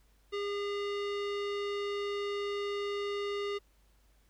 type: tone with low-pass filter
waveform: square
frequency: 405.9 Hz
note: G#4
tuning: 40 cents flat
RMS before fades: -35 dBFS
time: 0.32-3.59 s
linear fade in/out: 20 ms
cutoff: 3700 Hz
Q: 1.4
effects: added 50 Hz sine -64 dBFS peak until 4.29 s + pink hiss -71 dBFS RMS until 4.29 s